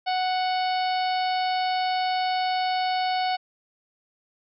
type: harmonic tone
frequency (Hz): 740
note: F#5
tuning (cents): 0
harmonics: 1 / 2 / 3 / 4 / 5 / 6 / 7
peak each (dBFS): -23 / -36 / -35 / -36 / -39 / -35 / -44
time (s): 0.06-3.37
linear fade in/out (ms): 20
effects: none